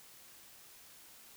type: silence
effects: white hiss -57 dBFS RMS until 1.36 s